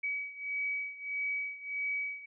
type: beating tone pair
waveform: sine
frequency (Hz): 2273 / 2274.6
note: C#7 / C#7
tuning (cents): +43 / +44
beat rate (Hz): 1.6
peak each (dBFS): -35 / -38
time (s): 0.03-2.26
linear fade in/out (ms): 10
effects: none